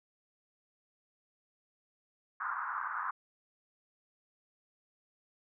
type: band-pass noise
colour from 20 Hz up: pink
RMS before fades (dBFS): -37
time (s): 2.4-3.11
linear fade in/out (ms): 5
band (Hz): 1000 to 1500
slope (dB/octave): 48
effects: none